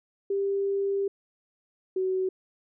sine tone pair in turn, 395.8 / 375.1 Hz, G4 / F#4, +17 / +24 cents, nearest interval minor second, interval 93 cents, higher first, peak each -24 dBFS, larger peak neither, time 0.3-1.08 / 1.96-2.29 s, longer first, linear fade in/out 5 ms, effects none

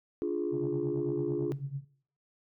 sine chord, D diminished, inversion none, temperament equal with one note detuned, 293.7 / 349.2 / 418.2 Hz, D4 / F4 / Ab4, 0 / 0 / +12 cents, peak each -34 / -31 / -33 dBFS, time 0.22-1.52 s, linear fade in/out 0 ms
sine tone with tremolo, 138.59 Hz, C#3, in tune, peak -30 dBFS, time 0.51-1.85 s, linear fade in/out 50 ms, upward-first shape triangle, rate 9 Hz, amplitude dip 90%
effects noise-tail reverb RT60 0.6 s tail -21 dB re dry + tanh soft clip ceiling -22 dBFS

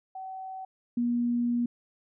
sine tone pair in turn, 759 / 239.6 Hz, F#5 / A#3, +44 / +48 cents, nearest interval octave + minor sixth, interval 1996 cents, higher first, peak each -36 / -24 dBFS, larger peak second, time 0.15-0.65 / 0.97-1.66 s, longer second, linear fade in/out 5 ms, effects none

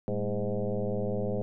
sine tone with frequency modulation, 200.1 Hz, G3, 36 cents sharp, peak -27 dBFS, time 0.08-1.42 s, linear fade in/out 0 ms, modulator 105 Hz, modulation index 3.9, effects none

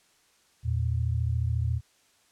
sine tone pair together, 82.41 / 116.55 Hz, E2 / A#2, 0 / 0 cents, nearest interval tritone, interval 600 cents, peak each -27 dBFS, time 0.63-1.81 s, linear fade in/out 50 ms, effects white hiss -64 dBFS RMS until 2.31 s + low-pass 9000 Hz 12 dB/octave

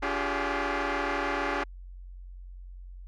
10% pulse tone cluster, 285.3 / 349 / 391.2 / 417.7 Hz, C#4 / F4 / G4 / G#4, +50 / -1 / -4 / +10 cents, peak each -23 / -26 / -24 / -26 dBFS, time 0.02-1.64 s, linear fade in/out 10 ms, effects added 45 Hz sine -41 dBFS peak until 3.07 s + low-pass 3000 Hz 12 dB/octave

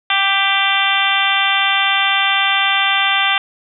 harmonic tone with a mistuned harmonic, 392 Hz, G4, in tune, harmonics 2 / 3 / 4 / 5 / 6 / 7 / 8 / 9, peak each -21 / -21 / -21 / -21 / -21 / -21 / -21 / -21 dBFS, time 0.1-3.38 s, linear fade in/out 2 ms, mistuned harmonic 5, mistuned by +25 cents, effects none

